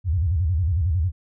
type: tone with vibrato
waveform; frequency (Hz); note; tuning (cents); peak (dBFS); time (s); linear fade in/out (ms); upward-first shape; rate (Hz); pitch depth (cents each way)
sine; 84.3; E2; +39; -18; 0.04-1.12; 50; square; 11; 190
effects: none